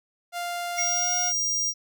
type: tone with pitch glide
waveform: sawtooth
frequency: 698.5 to 715.7 Hz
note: F5 to F5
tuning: 0 to +42 cents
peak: -25 dBFS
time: 0.32-1.33 s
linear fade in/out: 50 ms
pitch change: +42 cents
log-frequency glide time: 0.81-1.14 s
type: tone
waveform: square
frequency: 5700 Hz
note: F8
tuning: 34 cents sharp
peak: -24 dBFS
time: 0.76-1.74 s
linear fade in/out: 50 ms
type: tone with exponential decay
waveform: triangle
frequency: 2152 Hz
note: C7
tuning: 48 cents sharp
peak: -23 dBFS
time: 0.78-0.97 s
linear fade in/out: 5 ms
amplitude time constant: 41 ms
effects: none